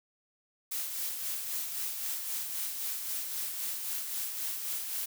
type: noise with tremolo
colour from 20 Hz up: blue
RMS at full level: -34 dBFS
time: 0.71-5.06 s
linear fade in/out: 10 ms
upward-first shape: sine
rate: 3.8 Hz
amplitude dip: 40%
effects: none